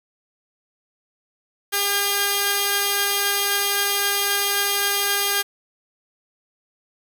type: tone pair together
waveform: 5% pulse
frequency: 402.8 / 1615 Hz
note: G4 / G#6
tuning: +47 / -49 cents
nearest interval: 2 octaves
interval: 2404 cents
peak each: -11 dBFS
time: 1.72-5.43 s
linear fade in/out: 20 ms
effects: none